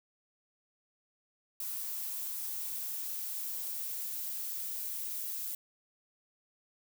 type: noise with high-pass filter sweep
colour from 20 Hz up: violet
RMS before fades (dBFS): -38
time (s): 1.6-5.55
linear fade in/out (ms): 2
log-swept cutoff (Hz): 1000 to 550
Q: 3.4
effects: none